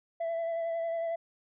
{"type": "tone with vibrato", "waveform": "sine", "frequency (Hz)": 666, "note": "E5", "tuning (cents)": 18, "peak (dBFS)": -27, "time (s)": [0.2, 1.16], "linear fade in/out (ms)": 10, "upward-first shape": "sine", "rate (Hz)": 11, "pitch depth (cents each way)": 19, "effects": ["tanh soft clip ceiling -29 dBFS"]}